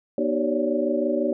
sine tone cluster, 242.6 / 306.7 / 382 / 552 / 578 Hz, B3 / D#4 / G4 / C#5 / D5, -31 / -25 / -45 / -7 / -28 cents, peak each -27 dBFS, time 0.18-1.33 s, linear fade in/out 2 ms, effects none

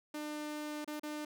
sawtooth tone with dropouts, 300.2 Hz, D4, 38 cents sharp, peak -35 dBFS, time 0.14-1.25 s, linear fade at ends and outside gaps 5 ms, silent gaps 0.846-0.876 / 0.997-1.032 s, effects none

